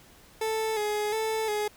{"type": "tone with vibrato", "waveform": "30% pulse", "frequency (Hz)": 430, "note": "A4", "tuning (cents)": -40, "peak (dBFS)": -24, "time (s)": [0.41, 1.68], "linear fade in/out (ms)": 5, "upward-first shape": "square", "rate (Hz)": 1.4, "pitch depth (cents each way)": 42, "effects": ["pink hiss -55 dBFS RMS until 1.76 s"]}